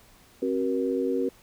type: tone cluster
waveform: sine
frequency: 266.6 / 377 / 475.1 Hz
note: C4 / F#4 / A#4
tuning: +33 / +32 / +33 cents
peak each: -28 dBFS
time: 0.42-1.29 s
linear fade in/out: 5 ms
effects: pink hiss -56 dBFS RMS until 1.42 s